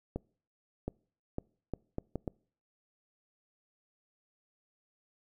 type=accelerating click train; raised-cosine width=2 ms; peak=-21 dBFS; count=7; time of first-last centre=0.16-2.278 s; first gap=720 ms; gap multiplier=0.7; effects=noise-tail reverb RT60 0.5 s tail -26 dB re dry